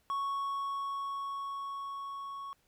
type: tone with level ramp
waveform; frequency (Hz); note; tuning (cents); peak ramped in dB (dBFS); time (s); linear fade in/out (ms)
triangle; 1108.7; C#6; 0; -29 to -38; 0.1-2.53; 0
effects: pink hiss -72 dBFS RMS until 2.67 s